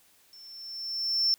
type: tone with level ramp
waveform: triangle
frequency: 5380 Hz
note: E8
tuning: 34 cents sharp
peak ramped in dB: -47 to -18 dBFS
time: 0.33-1.34 s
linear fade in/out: 0 ms
effects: tanh soft clip ceiling -17 dBFS + white hiss -62 dBFS RMS until 1.38 s